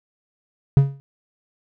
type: tone with exponential decay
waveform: triangle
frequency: 138.2 Hz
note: C#3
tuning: 5 cents flat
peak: -4 dBFS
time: 0.77-1 s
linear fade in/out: 0 ms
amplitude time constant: 49 ms
effects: none